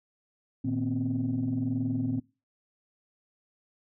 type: tone cluster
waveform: sine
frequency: 114.2 / 154.5 / 241.2 / 262.5 Hz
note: A#2 / D#3 / B3 / C4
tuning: -35 / -12 / -41 / +6 cents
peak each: -31 / -37 / -34 / -28 dBFS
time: 0.64-2.2 s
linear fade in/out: 10 ms
effects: noise-tail reverb RT60 0.3 s tail -23 dB re dry + tanh soft clip ceiling -20 dBFS